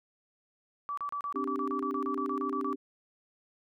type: tone bursts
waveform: sine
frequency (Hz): 1153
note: D6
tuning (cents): -32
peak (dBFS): -32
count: 16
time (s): 0.89-2.729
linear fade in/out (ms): 0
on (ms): 84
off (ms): 33
type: chord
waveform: sine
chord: C suspended second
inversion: none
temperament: just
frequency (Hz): 261.6 / 294.3 / 392.4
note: C4 / D4 / G4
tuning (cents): 0 / +4 / +2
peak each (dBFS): -36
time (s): 1.34-2.76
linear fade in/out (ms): 20
effects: none